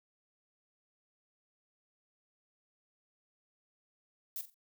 violet noise with echo, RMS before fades -39 dBFS, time 4.36-4.41 s, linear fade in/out 0 ms, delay 44 ms, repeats 3, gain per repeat -11 dB, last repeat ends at 4.542 s, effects none

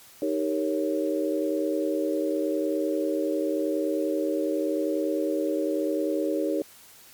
sine chord, Eb dominant seventh, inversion none, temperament equal with one note detuned, 311.1 / 392 / 461.9 / 554.4 Hz, Eb4 / G4 / Bb4 / Db5, 0 / 0 / -16 / 0 cents, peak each -27 / -30 / -31 / -29 dBFS, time 0.22-6.62 s, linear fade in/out 2 ms, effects white hiss -51 dBFS RMS until 7.13 s + MP3 96 kbps

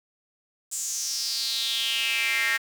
square tone with high-pass filter sweep, 123.47 Hz, B2, in tune, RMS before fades -27 dBFS, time 0.71-2.58 s, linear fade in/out 20 ms, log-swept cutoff 7600 to 1800 Hz, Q 5.2, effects 8-bit

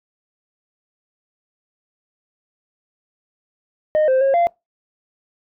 sine tone with pitch steps, 615 / 522 / 543 / 689 Hz, D#5 / C5 / C#5 / F5, -20 / -4 / -36 / -24 cents, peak -10 dBFS, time 3.95-4.47 s, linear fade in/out 0 ms, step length 130 ms, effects noise-tail reverb RT60 0.2 s tail -26 dB re dry + tanh soft clip ceiling -12 dBFS

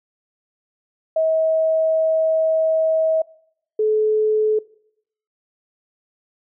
sine tone pair in turn, 640 / 430.6 Hz, D#5 / A4, +49 / -37 cents, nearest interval perfect fifth, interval 686 cents, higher first, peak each -15 dBFS, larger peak neither, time 1.16-3.22 / 3.79-4.59 s, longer first, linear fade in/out 5 ms, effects noise-tail reverb RT60 0.7 s tail -21 dB re dry

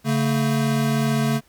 square tone pair together, 141.78 / 224.5 Hz, C#3 / A3, +39 / +35 cents, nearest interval minor sixth, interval 796 cents, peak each -22 dBFS, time 0.04-1.41 s, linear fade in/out 50 ms, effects pink hiss -58 dBFS RMS until 1.48 s

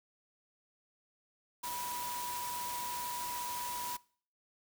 sine tone in noise, 974 Hz, B5, 24 cents flat, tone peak -39 dBFS, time 1.63-3.97 s, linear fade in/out 10 ms, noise white, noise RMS -42 dBFS, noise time 1.63-3.97 s, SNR 0 dB, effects noise-tail reverb RT60 0.5 s tail -23 dB re dry

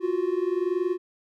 triangle tone pair together, 350 / 370.8 Hz, F4 / F#4, +4 / +4 cents, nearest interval minor second, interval 100 cents, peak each -24 dBFS, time 0-0.98 s, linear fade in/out 50 ms, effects none

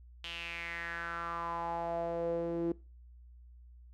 sawtooth tone with band-pass filter sweep, 169.1 Hz, E3, 44 cents sharp, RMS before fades -37 dBFS, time 0.24-2.72 s, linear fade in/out 2 ms, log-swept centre 3100 to 350 Hz, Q 5.1, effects noise-tail reverb RT60 0.3 s tail -21 dB re dry + added 60 Hz sine -52 dBFS peak until 3.93 s

